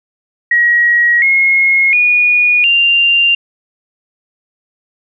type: tone with pitch steps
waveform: sine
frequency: 1902 / 2160 / 2452 / 2785 Hz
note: A#6 / C#7 / D#7 / F7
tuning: +34 / -45 / -26 / -5 cents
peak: -7 dBFS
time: 0.51-3.35 s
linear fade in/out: 5 ms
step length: 710 ms
effects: none